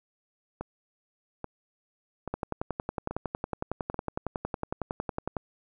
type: two click trains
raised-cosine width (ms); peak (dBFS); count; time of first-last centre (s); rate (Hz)
1; -16 / -20; 34 / 5; 2.34-5.368 / 0.61-3.943; 10.9 / 1.2
effects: none